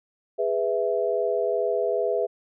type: chord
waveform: sine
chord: E major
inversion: first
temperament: just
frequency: 412 / 494.4 / 659.3 Hz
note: G#4 / B4 / E5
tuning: -14 / +2 / 0 cents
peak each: -26 dBFS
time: 0.38-2.27 s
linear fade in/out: 20 ms
effects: none